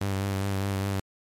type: tone with vibrato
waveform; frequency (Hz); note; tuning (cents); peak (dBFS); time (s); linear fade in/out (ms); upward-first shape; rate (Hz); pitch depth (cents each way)
sawtooth; 98; G2; 0; -22; 0.01-1; 5; sine; 4.9; 29
effects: MP3 64 kbps